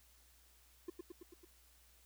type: tone with echo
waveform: triangle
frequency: 350.3 Hz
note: F4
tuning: 5 cents sharp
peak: -38 dBFS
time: 0.88-0.9 s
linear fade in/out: 5 ms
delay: 110 ms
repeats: 5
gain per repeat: -3 dB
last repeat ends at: 1.45 s
effects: added 60 Hz sine -68 dBFS peak until 2.05 s + white hiss -68 dBFS RMS until 2.05 s